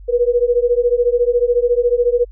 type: beating tone pair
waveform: sine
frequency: 476.7 / 490.7 Hz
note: A#4 / B4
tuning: +39 / -11 cents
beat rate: 14 Hz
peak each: -15 dBFS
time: 0.08-2.25 s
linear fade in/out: 20 ms
effects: added 47 Hz sine -34 dBFS peak until 2.31 s